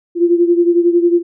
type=beating tone pair; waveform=sine; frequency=343.4 / 354.4 Hz; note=F4 / F4; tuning=-29 / +25 cents; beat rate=11 Hz; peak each=-10 / -15 dBFS; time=0.15-1.23 s; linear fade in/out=50 ms; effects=none